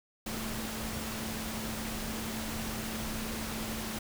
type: tone in noise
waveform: sine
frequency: 220.8 Hz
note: A3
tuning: 6 cents sharp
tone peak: -39 dBFS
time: 0.26-3.99 s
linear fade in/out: 5 ms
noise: pink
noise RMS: -38 dBFS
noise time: 0.26-3.99 s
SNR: -4 dB
effects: none